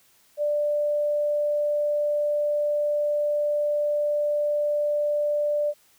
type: tone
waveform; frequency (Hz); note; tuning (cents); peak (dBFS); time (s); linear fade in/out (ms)
sine; 590; D5; +8; -21; 0.37-5.74; 50
effects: white hiss -60 dBFS RMS until 5.98 s